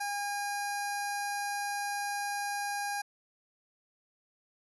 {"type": "tone with notch filter", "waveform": "10% pulse", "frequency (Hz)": 813, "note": "G#5", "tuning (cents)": -37, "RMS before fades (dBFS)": -34, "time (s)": [0, 3.02], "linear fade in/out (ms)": 10, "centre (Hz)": 3200, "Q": 0.51, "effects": ["resampled to 24000 Hz"]}